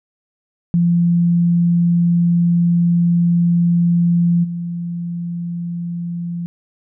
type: tone with level steps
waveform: sine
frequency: 172 Hz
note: F3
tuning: 26 cents flat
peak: -11 / -21 dBFS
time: 0.74-6.46 s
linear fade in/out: 0 ms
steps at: 4.43 s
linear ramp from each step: 20 ms
effects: none